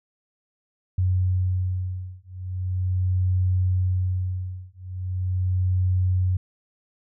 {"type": "beating tone pair", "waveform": "sine", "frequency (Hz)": [91.8, 92.2], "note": ["F#2", "F#2"], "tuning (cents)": [-13, -6], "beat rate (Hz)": 0.4, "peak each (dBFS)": -24, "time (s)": [0.98, 6.37], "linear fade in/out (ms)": 5, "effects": []}